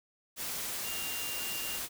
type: tone in noise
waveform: sine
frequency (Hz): 2794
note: F7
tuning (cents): 0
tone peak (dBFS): -40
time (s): 0.83-1.8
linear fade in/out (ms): 50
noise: white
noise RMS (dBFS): -37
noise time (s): 0.36-1.89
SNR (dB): -6
effects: none